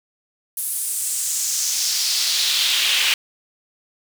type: noise with high-pass filter sweep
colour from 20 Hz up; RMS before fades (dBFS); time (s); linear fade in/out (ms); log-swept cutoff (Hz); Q
brown; -21; 0.57-3.14; 2; 11000 to 2700; 2.4
effects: none